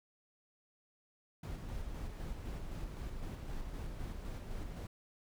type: noise with tremolo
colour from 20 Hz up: brown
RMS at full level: -41 dBFS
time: 1.43-4.87 s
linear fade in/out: 5 ms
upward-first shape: square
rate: 3.9 Hz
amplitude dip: 30%
effects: none